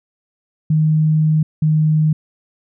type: tone pair in turn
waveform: sine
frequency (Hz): 155.56 / 154.99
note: D#3 / D#3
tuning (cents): 0 / -6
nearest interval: unison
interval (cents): 6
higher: first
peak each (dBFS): -11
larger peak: neither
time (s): 0.7-1.43 / 1.62-2.13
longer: first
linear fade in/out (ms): 5
effects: none